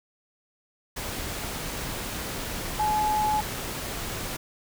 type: tone in noise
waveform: sine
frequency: 850 Hz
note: G#5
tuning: 40 cents sharp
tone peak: -22 dBFS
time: 2.79-3.41 s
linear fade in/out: 10 ms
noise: pink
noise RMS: -33 dBFS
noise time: 0.96-4.37 s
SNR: +8 dB
effects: none